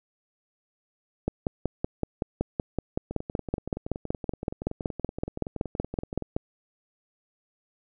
two click trains, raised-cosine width 2 ms, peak -20 / -12 dBFS, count 34 / 28, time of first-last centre 3.11-6.223 / 1.28-6.365 s, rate 10.6 / 5.31 Hz, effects none

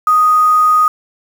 sine tone with quantisation, 1244.5 Hz, D#6, in tune, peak -7 dBFS, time 0.07-0.88 s, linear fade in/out 2 ms, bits 5, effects none

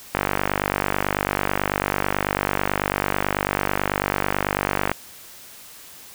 click train, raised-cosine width 0.5 ms, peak -4 dBFS, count 235, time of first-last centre 0.15-4.916 s, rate 49.1 Hz, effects white hiss -43 dBFS RMS until 6.14 s

